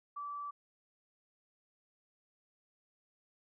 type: tone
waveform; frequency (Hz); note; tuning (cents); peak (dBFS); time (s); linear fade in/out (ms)
sine; 1158; D6; -25; -39; 0.16-0.51; 10
effects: none